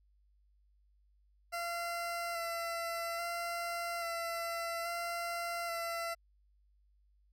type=tone with vibrato; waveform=20% pulse; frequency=680 Hz; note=F5; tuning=46 cents flat; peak=-31 dBFS; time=1.52-6.15 s; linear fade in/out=20 ms; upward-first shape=square; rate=0.6 Hz; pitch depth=14 cents each way; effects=added 50 Hz sine -66 dBFS peak until 7.32 s